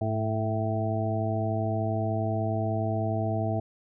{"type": "harmonic tone with a mistuned harmonic", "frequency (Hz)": 110, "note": "A2", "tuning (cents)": 0, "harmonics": [1, 2, 3, 4, 6, 7], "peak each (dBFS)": [-28, -34, -35, -38, -31, -36], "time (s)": [0.01, 3.6], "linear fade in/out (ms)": 5, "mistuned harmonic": 1, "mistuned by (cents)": -51, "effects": []}